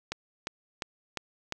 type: click train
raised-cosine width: 0.2 ms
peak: -15 dBFS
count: 5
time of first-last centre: 0.12-1.524 s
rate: 2.85 Hz
effects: none